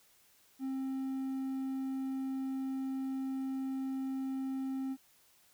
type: tone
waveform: triangle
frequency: 265.9 Hz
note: C4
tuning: 28 cents sharp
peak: -32 dBFS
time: 0.59-4.97 s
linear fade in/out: 50 ms
effects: white hiss -66 dBFS RMS until 5.53 s